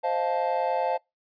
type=chord; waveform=triangle; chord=F dominant seventh; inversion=second; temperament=just; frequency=523.8 / 628.6 / 698.5 / 873.1 Hz; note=C5 / Eb5 / F5 / A5; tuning=+2 / +18 / 0 / -14 cents; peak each=-27 / -30 / -27 / -26 dBFS; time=0.03-0.98 s; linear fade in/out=20 ms; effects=noise-tail reverb RT60 0.2 s tail -25 dB re dry + resampled to 11025 Hz